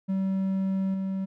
triangle tone with level steps, 191.8 Hz, G3, 37 cents flat, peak -22 / -25 dBFS, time 0.08-1.26 s, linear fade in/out 20 ms, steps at 0.94 s, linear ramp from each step 2 ms, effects none

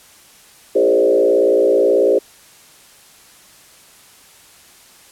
sine tone with frequency modulation, 466.2 Hz, A#4, in tune, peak -10 dBFS, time 0.75-2.19 s, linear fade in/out 10 ms, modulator 58.3 Hz, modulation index 1.9, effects white hiss -46 dBFS RMS until 5.11 s + low-pass 12000 Hz 12 dB/octave

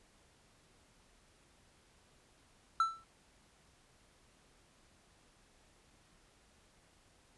triangle tone with exponential decay, 1332 Hz, E6, 18 cents sharp, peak -22 dBFS, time 2.8-3.04 s, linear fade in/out 2 ms, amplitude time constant 52 ms, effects pink hiss -67 dBFS RMS until 7.37 s + resampled to 24000 Hz

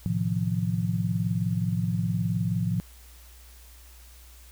sine chord, F dominant seventh, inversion first, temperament equal with one note detuned, 110 / 129.16 / 155.56 / 174.61 Hz, A2 / C3 / Eb3 / F3, 0 / -22 / 0 / 0 cents, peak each -28 / -33 / -33 / -27 dBFS, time 0.06-2.8 s, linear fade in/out 0 ms, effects added 60 Hz sine -48 dBFS peak until 4.51 s + white hiss -54 dBFS RMS until 4.51 s

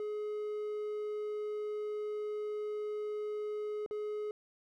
triangle tone with dropouts, 421.7 Hz, G#4, 26 cents sharp, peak -33 dBFS, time 0-4.31 s, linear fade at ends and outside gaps 1 ms, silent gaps 3.862-3.91 s, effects none

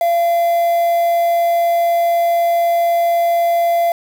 triangle tone with quantisation, 684 Hz, F5, 36 cents flat, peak -10 dBFS, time 0.01-3.92 s, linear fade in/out 2 ms, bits 5, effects none

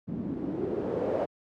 white noise with low-pass filter sweep, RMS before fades -31 dBFS, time 0.07-1.26 s, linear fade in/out 20 ms, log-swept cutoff 220 to 610 Hz, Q 3.3, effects high-pass 100 Hz 12 dB/octave

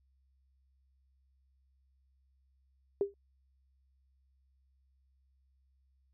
sine tone with exponential decay, 400 Hz, G4, 35 cents sharp, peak -23 dBFS, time 3.01-3.14 s, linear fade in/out 1 ms, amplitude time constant 28 ms, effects added 66 Hz sine -68 dBFS peak until 6.13 s

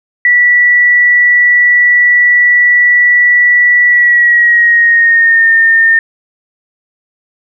sine tone with pitch glide, 1950 to 1819.4 Hz, B6 to A#6, -23 to -43 cents, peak -4 dBFS, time 0.25-5.99 s, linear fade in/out 2 ms, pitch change -120 cents, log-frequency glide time 3.89-5.51 s, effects none

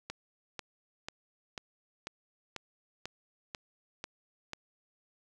click train, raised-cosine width 0.2 ms, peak -21 dBFS, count 10, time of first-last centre 0.1-4.533 s, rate 2.03 Hz, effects none

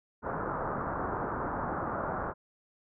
white low-pass noise, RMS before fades -34 dBFS, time 0.22-2.34 s, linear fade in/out 50 ms, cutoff 1400 Hz, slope 48 dB/octave, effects none

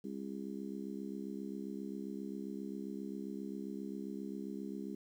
harmonic tone, 67.5 Hz, C#2, 45 cents flat, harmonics 3 / 4 / 5 / 6, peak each -43 / -45 / -47 / -49 dBFS, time 0.04-4.95 s, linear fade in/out 5 ms, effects 11-bit

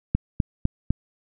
click train, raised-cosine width 5 ms, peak -7 dBFS, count 4, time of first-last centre 0.15-0.906 s, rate 3.97 Hz, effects none

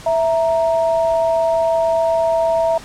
sine tone pair together, 659.3 / 932.4 Hz, E5 / A#5, 0 / 0 cents, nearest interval tritone, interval 600 cents, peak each -14 / -21 dBFS, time 0.06-2.78 s, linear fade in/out 5 ms, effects pink hiss -37 dBFS RMS until 2.84 s + low-pass 9000 Hz 12 dB/octave

